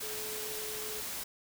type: tone in noise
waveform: sine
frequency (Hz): 429.8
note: A4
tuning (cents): -41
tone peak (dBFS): -43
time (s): 0.02-1.01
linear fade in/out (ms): 10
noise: white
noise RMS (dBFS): -39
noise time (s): 0-1.24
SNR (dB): -7
effects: none